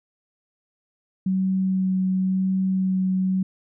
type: tone with vibrato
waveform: sine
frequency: 188.2 Hz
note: F#3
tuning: 30 cents sharp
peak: -19 dBFS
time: 1.26-3.43 s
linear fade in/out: 5 ms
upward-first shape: sine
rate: 0.95 Hz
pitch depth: 10 cents each way
effects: none